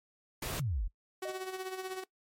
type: noise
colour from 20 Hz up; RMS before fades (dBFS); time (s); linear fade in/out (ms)
pink; -37; 0.42-0.6; 5
type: exponential sweep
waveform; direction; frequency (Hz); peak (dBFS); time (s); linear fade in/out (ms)
sine; down; 160.9 to 38.89; -30; 0.59-0.88; 10
type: tone with tremolo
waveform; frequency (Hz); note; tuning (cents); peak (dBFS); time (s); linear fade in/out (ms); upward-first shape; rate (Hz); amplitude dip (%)
sawtooth; 375; F#4; +23; -31; 1.22-2.04; 5; sine; 16; 60
type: tone with exponential decay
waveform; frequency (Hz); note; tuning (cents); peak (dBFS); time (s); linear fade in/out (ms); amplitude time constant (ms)
triangle; 620; D#5; -6; -33; 1.25-1.53; 5; 59
effects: noise-tail reverb RT60 0.1 s tail -21 dB re dry + MP3 64 kbps